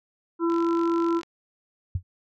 harmonic tone, 336.2 Hz, E4, 34 cents sharp, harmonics 1 / 3 / 4, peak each -21 / -31 / -33 dBFS, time 0.39-1.22 s, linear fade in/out 50 ms
click train, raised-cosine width 0.2 ms, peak -25 dBFS, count 36, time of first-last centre 0.5-1.232 s, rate 47.8 Hz
sine tone with exponential decay, 90.2 Hz, F#2, 44 cents flat, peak -20 dBFS, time 1.95-2.03 s, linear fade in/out 5 ms, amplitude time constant 16 ms
effects none

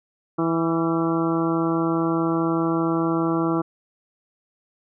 harmonic tone with a mistuned harmonic, 164.8 Hz, E3, in tune, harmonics 1 / 2 / 3 / 4 / 5 / 6 / 7 / 8, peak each -27 / -21 / -31 / -32 / -33 / -35 / -30 / -33 dBFS, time 0.38-3.62 s, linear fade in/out 10 ms, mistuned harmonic 8, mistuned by +43 cents, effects none

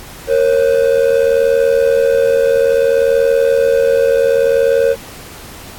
triangle ring-modulated tone, 505 Hz, B4, 39 cents sharp, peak -4 dBFS, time 0.27-4.96 s, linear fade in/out 50 ms, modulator 40.3 Hz, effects pink hiss -34 dBFS RMS until 5.78 s + AAC 64 kbps

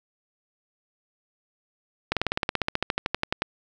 slowing click train, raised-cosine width 0.3 ms, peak -7 dBFS, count 20, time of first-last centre 2.12-3.421 s, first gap 47 ms, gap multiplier 1.04, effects none

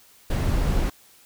brown noise, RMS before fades -22 dBFS, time 0.3-0.9 s, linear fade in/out 5 ms, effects white hiss -54 dBFS RMS until 1.25 s

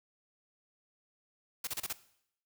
white noise bursts, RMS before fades -36 dBFS, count 5, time 1.64-1.929 s, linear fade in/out 5 ms, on 33 ms, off 31 ms, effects noise-tail reverb RT60 0.7 s tail -17 dB re dry

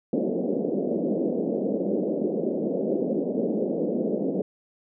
pink band-pass noise, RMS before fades -26 dBFS, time 0.13-4.42 s, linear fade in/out 2 ms, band 190 to 580 Hz, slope 48 dB/octave, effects none

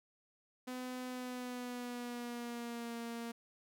sawtooth tone with pitch glide, 252.7 to 233.1 Hz, B3 to A#3, +40 to 0 cents, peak -37 dBFS, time 0.67-3.32 s, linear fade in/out 10 ms, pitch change -140 cents, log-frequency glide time 1.07-2.97 s, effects none

